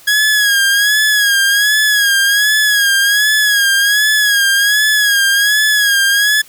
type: tone with vibrato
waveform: sawtooth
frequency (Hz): 1659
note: G#6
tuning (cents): -2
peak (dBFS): -6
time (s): 0.07-6.42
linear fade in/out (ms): 10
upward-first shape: sine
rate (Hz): 1.3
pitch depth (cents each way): 65
effects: white hiss -42 dBFS RMS until 6.48 s